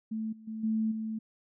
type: tone with level steps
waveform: sine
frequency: 220 Hz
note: A3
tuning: in tune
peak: -31 / -48 / -35 / -26 / -32 dBFS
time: 0.11-1.19 s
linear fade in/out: 10 ms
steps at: 0.32 / 0.47 / 0.63 / 0.91 s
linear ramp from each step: 10 ms
effects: none